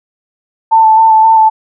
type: tone with vibrato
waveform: sine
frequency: 885 Hz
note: A5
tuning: 10 cents sharp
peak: -3 dBFS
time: 0.71-1.5 s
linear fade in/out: 20 ms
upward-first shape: square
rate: 3.8 Hz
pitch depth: 16 cents each way
effects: none